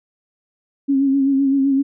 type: tone with vibrato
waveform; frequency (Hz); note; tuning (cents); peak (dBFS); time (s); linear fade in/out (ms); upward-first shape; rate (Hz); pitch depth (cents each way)
sine; 273.4; C#4; -24; -13; 0.88-1.83; 20; sine; 7.8; 39
effects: none